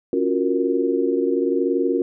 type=chord; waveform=sine; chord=Gb major seventh; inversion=second; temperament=equal; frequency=277.2 / 349.2 / 370 / 466.2 Hz; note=Db4 / F4 / Gb4 / Bb4; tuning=0 / 0 / 0 / 0 cents; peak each=-23 dBFS; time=0.13-2.02 s; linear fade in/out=2 ms; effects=none